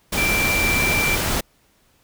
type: tone in noise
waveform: sine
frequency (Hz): 2349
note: D7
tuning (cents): 0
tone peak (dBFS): -19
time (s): 0.17-1.16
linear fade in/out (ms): 10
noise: pink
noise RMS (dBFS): -22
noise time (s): 0.12-1.41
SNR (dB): 0
effects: pink hiss -60 dBFS RMS until 2.03 s